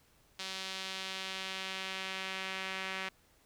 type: tone with band-pass filter sweep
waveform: sawtooth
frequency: 190 Hz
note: F#3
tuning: 46 cents sharp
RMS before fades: -40 dBFS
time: 0.39-3.09 s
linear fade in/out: 5 ms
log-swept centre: 4000 to 2300 Hz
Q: 1.5
effects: pink hiss -67 dBFS RMS until 3.45 s